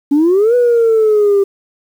sine exponential two-way sweep, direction up then down, 277.2 to 493.9 to 392.5 Hz, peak -6 dBFS, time 0.11-1.44 s, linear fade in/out 10 ms, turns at 0.55 s, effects tanh soft clip ceiling -5 dBFS + 7-bit

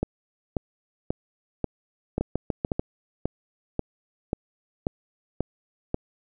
two click trains, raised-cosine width 2 ms, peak -11 / -11 dBFS, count 5 / 12, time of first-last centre 2.21-2.795 / 0.03-5.944 s, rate 6.84 / 1.86 Hz, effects none

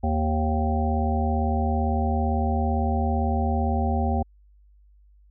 harmonic tone, 77.78 Hz, D#2, in tune, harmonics 1 / 3 / 5 / 7 / 9 / 10, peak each -23 / -27 / -34 / -34 / -32 / -29 dBFS, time 0.03-4.23 s, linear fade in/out 10 ms, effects added 50 Hz sine -52 dBFS peak until 5.3 s

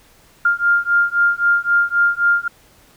sine beating tone pair, 1400 / 1403.8 Hz, F6 / F6, +4 / +9 cents, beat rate 3.8 Hz, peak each -16 dBFS, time 0.45-2.48 s, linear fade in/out 5 ms, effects pink hiss -51 dBFS RMS until 2.96 s

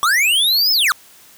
square linear two-way sweep, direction up then down, 1108.7 to 5274 to 1108.7 Hz, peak -13 dBFS, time 0.03-0.92 s, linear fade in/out 0 ms, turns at 0.72 s, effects white hiss -46 dBFS RMS until 1.37 s

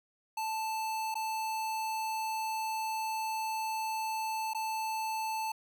square tone with dropouts, 880 Hz, A5, in tune, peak -33 dBFS, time 0.37-5.52 s, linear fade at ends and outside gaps 5 ms, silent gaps 1.143-1.153 / 4.535-4.547 s, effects none

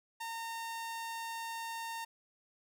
sawtooth tone, 915 Hz, A#5, 32 cents flat, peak -35 dBFS, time 0.2-2.05 s, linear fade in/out 10 ms, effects none

